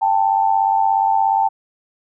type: tone pair together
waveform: sine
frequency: 789 / 886 Hz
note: G5 / A5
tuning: +11 / +12 cents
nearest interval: major second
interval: 201 cents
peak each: -16 dBFS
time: 0.01-1.49 s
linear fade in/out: 20 ms
effects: none